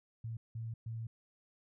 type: tone bursts at uneven times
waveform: sine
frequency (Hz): 113.6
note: A#2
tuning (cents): -44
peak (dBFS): -38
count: 3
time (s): 0.24-0.37 / 0.55-0.74 / 0.86-1.07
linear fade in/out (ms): 5
effects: none